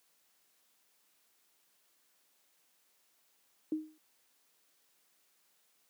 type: tone with exponential decay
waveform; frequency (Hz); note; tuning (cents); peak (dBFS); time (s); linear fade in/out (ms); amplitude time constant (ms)
sine; 311.1; D#4; 0; -27; 3.72-3.98; 2; 55
effects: white hiss -72 dBFS RMS until 5.89 s + high-pass 200 Hz 12 dB/octave